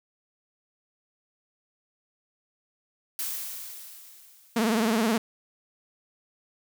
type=noise with exponential decay; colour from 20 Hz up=blue; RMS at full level=-30 dBFS; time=3.19-5.08 s; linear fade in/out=0 ms; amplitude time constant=410 ms
type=tone with vibrato; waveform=sawtooth; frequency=223.5 Hz; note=A3; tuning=27 cents sharp; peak=-18 dBFS; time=4.56-5.18 s; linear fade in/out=5 ms; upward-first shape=triangle; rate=19 Hz; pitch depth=130 cents each way
effects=none